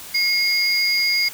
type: tone pair together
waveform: triangle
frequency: 2162 / 4854 Hz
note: C#7 / D#8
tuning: -44 / -44 cents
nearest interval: octave + major second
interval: 1400 cents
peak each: -18 dBFS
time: 0.14-1.29 s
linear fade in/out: 10 ms
effects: white hiss -37 dBFS RMS until 1.33 s